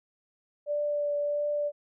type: tone with vibrato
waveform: sine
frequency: 585 Hz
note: D5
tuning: 7 cents flat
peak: -26 dBFS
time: 0.66-1.72 s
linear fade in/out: 50 ms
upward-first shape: triangle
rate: 1.5 Hz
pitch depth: 13 cents each way
effects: none